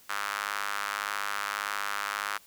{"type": "tone with high-pass filter", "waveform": "sawtooth", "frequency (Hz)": 101.7, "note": "G#2", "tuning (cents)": -36, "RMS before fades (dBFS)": -33, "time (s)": [0.09, 2.38], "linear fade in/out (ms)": 10, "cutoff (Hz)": 1300, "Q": 2.7, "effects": ["white hiss -57 dBFS RMS until 2.46 s"]}